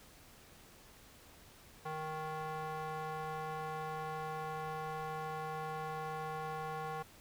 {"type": "tone with band-pass filter", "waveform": "square", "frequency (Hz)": 156.3, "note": "D#3", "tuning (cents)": 8, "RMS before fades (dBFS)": -41, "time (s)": [1.85, 7.03], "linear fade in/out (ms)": 10, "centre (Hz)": 930, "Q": 1.7, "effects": ["pink hiss -59 dBFS RMS until 7.2 s"]}